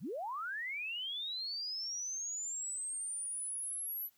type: linear sweep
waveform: sine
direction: up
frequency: 105.1 to 11900 Hz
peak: -37 dBFS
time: 0-4.1 s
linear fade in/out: 50 ms
effects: white hiss -72 dBFS RMS until 4.17 s